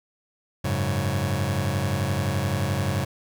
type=chord; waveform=sawtooth; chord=F# suspended second; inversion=none; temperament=just; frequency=92.5 / 104.06 / 138.75 Hz; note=F#2 / G#2 / C#3; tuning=0 / +4 / +2 cents; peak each=-23 dBFS; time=0.64-3.05 s; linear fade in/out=10 ms; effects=9-bit